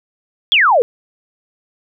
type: exponential sweep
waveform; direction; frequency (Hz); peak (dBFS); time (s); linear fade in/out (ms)
sine; down; 3520 to 439.5; -8; 0.52-0.82; 0
effects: none